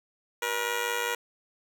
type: tone with amplitude modulation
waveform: 10% pulse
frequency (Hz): 478.2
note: A#4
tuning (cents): +44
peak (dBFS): -16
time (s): 0.42-1.15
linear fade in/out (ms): 5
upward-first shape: sine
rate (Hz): 105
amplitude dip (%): 70
effects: none